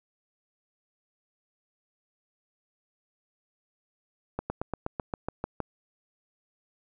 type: slowing click train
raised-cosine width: 1 ms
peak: -16 dBFS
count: 10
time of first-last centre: 4.39-5.603 s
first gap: 110 ms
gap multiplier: 1.05
effects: none